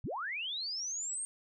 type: linear sweep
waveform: sine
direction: up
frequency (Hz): 59 to 8720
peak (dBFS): -35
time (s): 0.04-1.25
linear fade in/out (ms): 0
effects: none